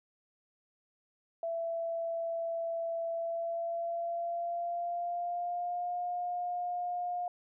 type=tone with pitch glide; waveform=sine; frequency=667 to 710.8 Hz; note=E5 to F5; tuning=+20 to +30 cents; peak=-32 dBFS; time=1.43-7.28 s; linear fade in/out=2 ms; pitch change=+110 cents; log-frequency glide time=3.1-5.97 s; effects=none